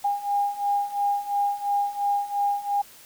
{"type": "beating tone pair", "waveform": "sine", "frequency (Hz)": [809, 811.9], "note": ["G#5", "G#5"], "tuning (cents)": [-46, -39], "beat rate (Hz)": 2.9, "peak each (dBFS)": [-27, -24], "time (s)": [0.04, 2.82], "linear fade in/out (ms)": 10, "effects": ["white hiss -49 dBFS RMS until 3.05 s"]}